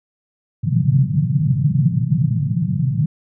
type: band-pass noise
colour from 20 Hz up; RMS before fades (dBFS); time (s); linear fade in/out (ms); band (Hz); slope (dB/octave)
pink; -17; 0.63-3.06; 5; 120 to 170; 48
effects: none